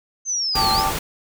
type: linear two-way sweep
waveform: sine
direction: down then up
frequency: 6300 to 4086 to 5500 Hz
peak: -20 dBFS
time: 0.25-0.84 s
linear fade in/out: 50 ms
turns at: 0.72 s
type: chord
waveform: sine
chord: G suspended second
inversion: none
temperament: equal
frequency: 784 / 880 / 1174.7 Hz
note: G5 / A5 / D6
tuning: 0 / 0 / 0 cents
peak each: -23 dBFS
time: 0.54-0.93 s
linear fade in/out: 50 ms
type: noise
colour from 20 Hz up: pink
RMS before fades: -25 dBFS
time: 0.55-0.99 s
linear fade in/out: 5 ms
effects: none